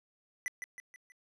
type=tone with echo; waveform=square; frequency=1988 Hz; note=B6; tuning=11 cents sharp; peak=-33 dBFS; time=0.46-0.48 s; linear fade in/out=0 ms; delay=160 ms; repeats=4; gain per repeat=-6 dB; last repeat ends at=1.12 s; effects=low-pass 11000 Hz 12 dB/octave